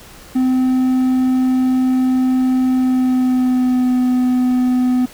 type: tone with pitch glide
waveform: triangle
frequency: 257 to 251.4 Hz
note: C4 to B3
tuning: -31 to +31 cents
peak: -10 dBFS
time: 0.35-5.06 s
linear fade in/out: 10 ms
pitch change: -38 cents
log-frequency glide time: 2.71-3.93 s
effects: pink hiss -40 dBFS RMS until 5.13 s